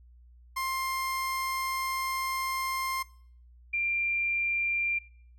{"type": "tone pair in turn", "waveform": ["30% pulse", "sine"], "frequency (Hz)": [1056, 2378], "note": ["C6", "D7"], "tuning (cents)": [16, 21], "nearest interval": "octave + major second", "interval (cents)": 1405, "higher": "second", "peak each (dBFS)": [-27, -26], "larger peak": "second", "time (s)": [[0.56, 3.03], [3.73, 4.99]], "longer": "first", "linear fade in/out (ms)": 10, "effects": ["noise-tail reverb RT60 0.6 s tail -21 dB re dry", "added 60 Hz sine -52 dBFS peak until 5.38 s"]}